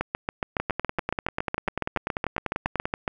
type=two click trains; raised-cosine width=0.5 ms; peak=-10 / -11 dBFS; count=23 / 24; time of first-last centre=0.01-3.078 / 0.6-2.855 s; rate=7.17 / 10.2 Hz; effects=none